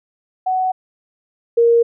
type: tone pair in turn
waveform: sine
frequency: 746 / 467.2 Hz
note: F#5 / A#4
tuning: +14 / +4 cents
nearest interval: minor sixth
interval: 810 cents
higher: first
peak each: -15 / -9 dBFS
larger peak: second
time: 0.46-0.72 / 1.57-1.83 s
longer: neither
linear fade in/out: 10 ms
effects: none

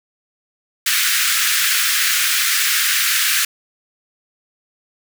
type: high-pass noise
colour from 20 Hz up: pink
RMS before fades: -17 dBFS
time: 0.86-3.45 s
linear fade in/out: 5 ms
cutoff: 1400 Hz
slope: 48 dB/octave
effects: none

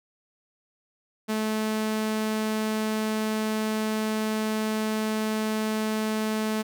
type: tone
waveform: sawtooth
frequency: 217 Hz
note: A3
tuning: 24 cents flat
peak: -21 dBFS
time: 1.28-6.63 s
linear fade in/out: 20 ms
effects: none

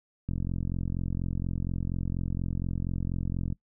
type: click train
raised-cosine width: 5 ms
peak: -19 dBFS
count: 144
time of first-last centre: 0.29-3.525 s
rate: 44.2 Hz
effects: noise-tail reverb RT60 0.1 s tail -23 dB re dry

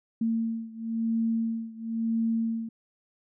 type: beating tone pair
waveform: sine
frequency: 226.5 / 227.48 Hz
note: A#3 / A#3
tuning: -50 / -42 cents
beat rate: 0.98 Hz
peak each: -28 / -30 dBFS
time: 0.21-2.69 s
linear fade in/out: 5 ms
effects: none

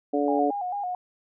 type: harmonic tone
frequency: 144.2 Hz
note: D3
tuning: 31 cents flat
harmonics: 2 / 3 / 4 / 5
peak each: -25 / -27 / -28 / -29 dBFS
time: 0.13-0.51 s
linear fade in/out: 10 ms
type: tone with vibrato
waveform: sine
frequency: 767 Hz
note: G5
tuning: 38 cents flat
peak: -27 dBFS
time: 0.28-0.95 s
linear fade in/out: 2 ms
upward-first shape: square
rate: 4.5 Hz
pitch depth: 98 cents each way
effects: none

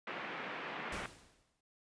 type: band-pass noise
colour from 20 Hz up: white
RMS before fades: -43 dBFS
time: 0.07-1.06 s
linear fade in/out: 2 ms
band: 160 to 2400 Hz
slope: 24 dB/octave
type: noise with exponential decay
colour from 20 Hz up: pink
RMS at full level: -44 dBFS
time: 0.92-1.61 s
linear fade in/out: 5 ms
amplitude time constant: 150 ms
effects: resampled to 22050 Hz

